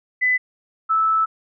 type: tone pair in turn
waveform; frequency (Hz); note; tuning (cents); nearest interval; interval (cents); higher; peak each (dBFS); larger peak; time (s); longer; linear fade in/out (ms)
sine; 2004 / 1311; B6 / E6; +25 / -10; perfect fifth; 735; first; -15; neither; 0.21-0.38 / 0.89-1.26; second; 20
effects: none